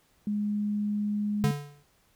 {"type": "tone", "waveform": "sine", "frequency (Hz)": 207.7, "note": "G#3", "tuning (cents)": 0, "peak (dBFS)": -26, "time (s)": [0.27, 1.51], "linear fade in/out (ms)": 2}
{"type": "tone with exponential decay", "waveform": "square", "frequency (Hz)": 144.8, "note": "D3", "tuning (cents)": -24, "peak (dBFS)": -21, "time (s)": [1.44, 1.83], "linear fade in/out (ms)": 0, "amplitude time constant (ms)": 84}
{"effects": ["pink hiss -66 dBFS RMS until 2.15 s"]}